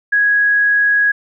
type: tone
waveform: sine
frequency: 1661.2 Hz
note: G#6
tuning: in tune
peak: -10 dBFS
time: 0.12-1.12 s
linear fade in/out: 10 ms
effects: none